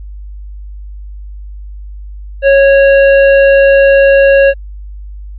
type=tone; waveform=square; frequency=551 Hz; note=C#5; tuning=11 cents flat; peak=-4 dBFS; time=2.42-4.54 s; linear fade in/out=50 ms; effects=added 50 Hz sine -24 dBFS peak until 5.38 s + resampled to 8000 Hz